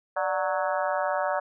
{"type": "harmonic tone with a mistuned harmonic", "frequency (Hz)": 185, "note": "F#3", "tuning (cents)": 0, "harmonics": [3, 4, 5, 6, 7, 8, 9], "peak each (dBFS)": [-28, -30, -32, -34, -35, -36, -37], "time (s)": [0.16, 1.4], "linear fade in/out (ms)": 10, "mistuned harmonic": 3, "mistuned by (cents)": 93, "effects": []}